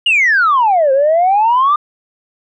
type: exponential two-way sweep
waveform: sine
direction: down then up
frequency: 2922 to 523.3 to 1220 Hz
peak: -7 dBFS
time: 0.06-1.76 s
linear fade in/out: 5 ms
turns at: 0.92 s
effects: tanh soft clip ceiling -5 dBFS